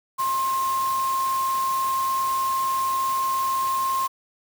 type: tone in noise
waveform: sine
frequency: 1062 Hz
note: C6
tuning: 25 cents sharp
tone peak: -21 dBFS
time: 0.18-4.08 s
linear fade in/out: 20 ms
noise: white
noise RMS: -35 dBFS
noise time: 0.18-4.08 s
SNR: +11 dB
effects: none